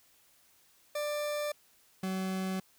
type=tone pair in turn; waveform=40% pulse; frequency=592 / 188.63 Hz; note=D5 / F#3; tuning=+14 / +34 cents; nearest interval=octave + minor sixth; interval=1980 cents; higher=first; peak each=-31 / -31 dBFS; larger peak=neither; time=0.95-1.52 / 2.03-2.6 s; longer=neither; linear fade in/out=5 ms; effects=white hiss -65 dBFS RMS until 2.78 s